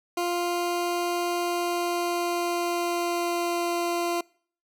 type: tone with pitch glide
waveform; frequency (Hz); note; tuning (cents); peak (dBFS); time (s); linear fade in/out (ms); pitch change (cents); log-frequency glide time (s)
20% pulse; 349.2 to 345; F4 to F4; 0 to -21; -20; 0.17-4.21; 5; -21; 1.37-3.75
effects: noise-tail reverb RT60 0.5 s tail -25 dB re dry